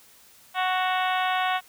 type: harmonic tone with a mistuned harmonic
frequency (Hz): 370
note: F#4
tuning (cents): 0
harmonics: 2 / 3 / 4 / 5 / 6 / 7 / 8 / 9 / 10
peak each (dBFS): -25 / -29 / -31 / -33 / -35 / -36 / -37 / -38 / -39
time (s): 0.54-1.61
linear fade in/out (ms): 50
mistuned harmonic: 7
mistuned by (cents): +34
effects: white hiss -54 dBFS RMS until 1.68 s